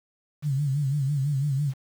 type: tone with vibrato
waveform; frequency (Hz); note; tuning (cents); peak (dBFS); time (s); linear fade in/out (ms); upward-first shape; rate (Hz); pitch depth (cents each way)
sine; 140.6; C#3; +25; -22; 0.42-1.74; 50; sine; 6; 110
effects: 8-bit